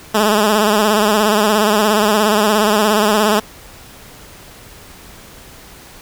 10% pulse tone with vibrato, 211.7 Hz, G#3, 33 cents sharp, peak -3 dBFS, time 0.14-3.4 s, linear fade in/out 10 ms, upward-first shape sine, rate 17 Hz, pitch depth 70 cents each way, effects pink hiss -39 dBFS RMS until 6.01 s

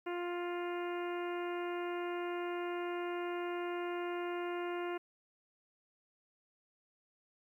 harmonic tone, 350.6 Hz, F4, 7 cents sharp, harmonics 1 / 2 / 3 / 4 / 5 / 6 / 7 / 8, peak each -37 / -44 / -46 / -48 / -52 / -52 / -54 / -54 dBFS, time 0.06-4.98 s, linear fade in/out 10 ms, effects 12-bit

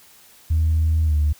sine tone with pitch glide, 79.6 to 74.7 Hz, D#2 to D2, +40 to +30 cents, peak -14 dBFS, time 0.5-1.33 s, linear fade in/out 10 ms, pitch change -110 cents, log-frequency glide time 1.05-1.14 s, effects tanh soft clip ceiling -12 dBFS + white hiss -50 dBFS RMS until 1.39 s

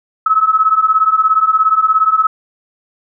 sine beating tone pair, 1281 / 1298 Hz, E6 / E6, -50 / -27 cents, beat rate 17 Hz, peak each -13 / -11 dBFS, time 0.26-2.27 s, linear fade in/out 5 ms, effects none

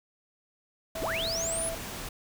sine tone with pitch glide, 653 to 659.8 Hz, E5 to E5, -17 to +1 cents, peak -34 dBFS, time 0.95-1.75 s, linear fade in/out 5 ms, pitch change +18 cents, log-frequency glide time 1.09-1.26 s
pink noise, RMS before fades -38 dBFS, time 0.95-2.09 s, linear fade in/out 5 ms
sine linear sweep, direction up, 207.7 to 10630 Hz, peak -30 dBFS, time 1.02-1.69 s, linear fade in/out 0 ms
effects none

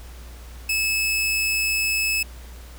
sawtooth tone, 2600 Hz, E7, 24 cents flat, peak -17 dBFS, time 0.69-2.23 s, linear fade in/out 5 ms, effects added 60 Hz sine -38 dBFS peak until 2.78 s + pink hiss -47 dBFS RMS until 2.78 s

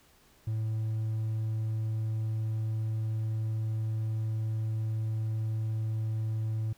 triangle tone, 110 Hz, A2, in tune, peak -26 dBFS, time 0.47-6.73 s, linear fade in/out 5 ms, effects tanh soft clip ceiling -22 dBFS + pink hiss -62 dBFS RMS until 6.77 s

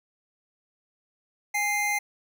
square tone pair together, 825 / 2092 Hz, G#5 / C7, -12 / -1 cents, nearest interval octave + major third, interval 1611 cents, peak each -30 / -26 dBFS, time 1.54-1.99 s, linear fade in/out 10 ms, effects none

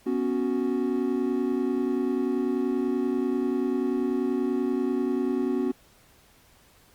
triangle chord, B suspended second, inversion none, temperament equal, 246.9 / 277.2 / 370 Hz, B3 / C#4 / F#4, 0 / 0 / 0 cents, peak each -26 dBFS, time 0.06-5.72 s, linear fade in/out 10 ms, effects pink hiss -58 dBFS RMS until 6.94 s + Opus 48 kbps

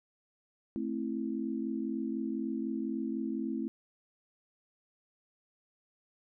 sine chord, A minor, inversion none, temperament just, 220 / 264 / 330 Hz, A3 / C4 / E4, 0 / +16 / +2 cents, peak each -36 / -36 / -37 dBFS, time 0.76-3.68 s, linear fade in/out 0 ms, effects none

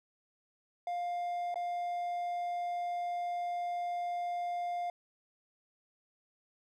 triangle tone with dropouts, 703 Hz, F5, 11 cents sharp, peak -31 dBFS, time 0.87-4.9 s, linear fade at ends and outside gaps 2 ms, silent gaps 1.543-1.557 s, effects none

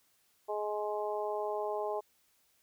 harmonic tone, 209.8 Hz, G#3, 18 cents sharp, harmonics 2 / 3 / 4 / 5, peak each -36 / -37 / -38 / -43 dBFS, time 0.48-2.01 s, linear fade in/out 20 ms, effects white hiss -71 dBFS RMS until 2.62 s

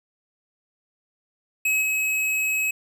square tone with level steps, 2560 Hz, D#7, 49 cents sharp, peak -20 / -22 dBFS, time 1.65-2.71 s, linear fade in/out 5 ms, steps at 1.81 s, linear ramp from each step 20 ms, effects none

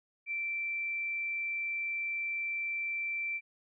sine tone, 2342 Hz, D7, 5 cents flat, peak -32 dBFS, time 0.26-3.41 s, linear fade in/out 50 ms, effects none

